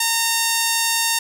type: tone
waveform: 5% pulse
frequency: 917 Hz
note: A#5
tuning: 29 cents flat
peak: -5 dBFS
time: 0-1.19 s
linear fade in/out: 5 ms
effects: none